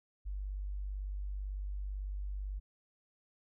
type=tone; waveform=sine; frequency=49 Hz; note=G1; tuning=in tune; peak=-36 dBFS; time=0.25-2.6 s; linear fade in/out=20 ms; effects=none